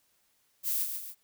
violet noise with echo, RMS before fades -30 dBFS, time 0.63-0.87 s, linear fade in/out 50 ms, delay 140 ms, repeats 2, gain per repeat -6 dB, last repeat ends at 1.15 s, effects white hiss -71 dBFS RMS until 1.23 s

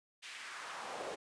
brown noise with high-pass filter sweep, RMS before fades -45 dBFS, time 0.22-1.16 s, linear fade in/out 20 ms, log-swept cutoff 2600 to 480 Hz, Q 1.6, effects resampled to 22050 Hz

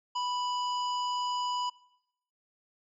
harmonic tone, 987.8 Hz, B5, in tune, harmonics 1 / 3 / 5 / 7, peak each -30 / -38 / -42 / -48 dBFS, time 0.15-1.7 s, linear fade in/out 10 ms, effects noise-tail reverb RT60 0.8 s tail -21 dB re dry

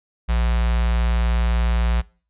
square tone with notch filter, 58.27 Hz, A#1, in tune, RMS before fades -19 dBFS, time 0.28-2.02 s, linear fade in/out 20 ms, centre 330 Hz, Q 0.67, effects noise-tail reverb RT60 0.4 s tail -22 dB re dry + resampled to 8000 Hz

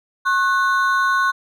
triangle ring-modulated tone, 1285 Hz, E6, 45 cents flat, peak -10 dBFS, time 0.25-1.32 s, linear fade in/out 20 ms, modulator 200 Hz, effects none

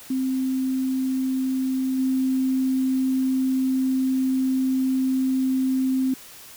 sine tone with level steps, 261.6 Hz, C4, in tune, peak -21 / -19 dBFS, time 0.1-6.14 s, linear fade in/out 5 ms, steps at 1.98 s, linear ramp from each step 10 ms, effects white hiss -44 dBFS RMS until 6.56 s

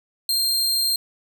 sawtooth tone with amplitude modulation, 4189 Hz, C8, 1 cent sharp, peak -15 dBFS, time 0.29-0.96 s, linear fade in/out 2 ms, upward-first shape sine, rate 128 Hz, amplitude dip 25%, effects none

